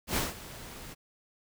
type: noise with ADSR envelope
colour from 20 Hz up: pink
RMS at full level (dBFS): -28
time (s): 0.07-0.95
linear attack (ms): 93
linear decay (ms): 170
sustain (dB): -17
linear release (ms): 29
effects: none